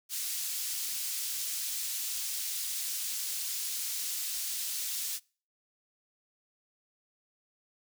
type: high-pass noise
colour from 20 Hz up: pink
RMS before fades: -35 dBFS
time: 0.09-5.2 s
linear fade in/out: 50 ms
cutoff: 5000 Hz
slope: 12 dB/octave
effects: noise-tail reverb RT60 0.4 s tail -25 dB re dry